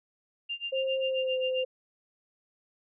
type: tone with tremolo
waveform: sine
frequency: 2794 Hz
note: F7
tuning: in tune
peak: -30 dBFS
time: 0.49-1.64 s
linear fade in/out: 10 ms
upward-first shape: sine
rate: 7.5 Hz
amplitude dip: 95%
type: tone with pitch glide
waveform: sine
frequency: 530 to 515.8 Hz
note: C5 to C5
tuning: +22 to -25 cents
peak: -27 dBFS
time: 0.72-1.65 s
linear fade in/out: 10 ms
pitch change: -47 cents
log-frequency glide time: 0.98-1.37 s
effects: none